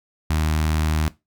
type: tone with notch filter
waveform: sawtooth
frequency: 77.78 Hz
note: D#2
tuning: in tune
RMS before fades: -21 dBFS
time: 0.3-1.08 s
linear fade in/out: 0 ms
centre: 480 Hz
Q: 1.2
effects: noise-tail reverb RT60 0.2 s tail -17 dB re dry